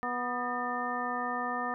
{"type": "harmonic tone with a mistuned harmonic", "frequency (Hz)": 245.3, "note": "B3", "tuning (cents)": -12, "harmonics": [1, 2, 3, 4, 5, 7], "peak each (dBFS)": [-39, -41, -36, -39, -35, -38], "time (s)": [0.03, 1.74], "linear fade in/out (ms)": 0, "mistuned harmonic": 7, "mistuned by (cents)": 81, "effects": []}